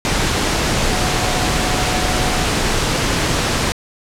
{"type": "tone in noise", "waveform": "sine", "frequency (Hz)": 732, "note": "F#5", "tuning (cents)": -19, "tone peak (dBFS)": -26, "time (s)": [0.91, 2.45], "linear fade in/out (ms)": 0, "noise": "pink", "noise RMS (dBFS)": -17, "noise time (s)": [0.05, 3.72], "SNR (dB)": -12, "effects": ["low-pass 8000 Hz 12 dB/octave"]}